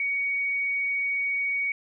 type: tone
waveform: sine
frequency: 2243 Hz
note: C#7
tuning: 20 cents sharp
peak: -24 dBFS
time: 0-1.72 s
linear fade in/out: 2 ms
effects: none